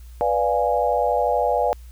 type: chord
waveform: sine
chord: B diminished seventh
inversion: none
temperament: equal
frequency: 493.9 / 587.3 / 698.5 / 830.6 Hz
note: B4 / D5 / F5 / Ab5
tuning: 0 / 0 / 0 / 0 cents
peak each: -23 dBFS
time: 0.21-1.73 s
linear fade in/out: 0 ms
effects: added 60 Hz sine -38 dBFS peak until 1.91 s + white hiss -56 dBFS RMS until 1.91 s